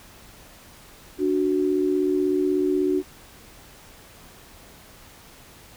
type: tone pair together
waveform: sine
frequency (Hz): 293.7 / 370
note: D4 / F#4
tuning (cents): 0 / 0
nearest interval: major third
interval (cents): 400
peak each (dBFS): -23 / -21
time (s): 1.18-3.03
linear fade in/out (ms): 50
effects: pink hiss -48 dBFS RMS until 5.76 s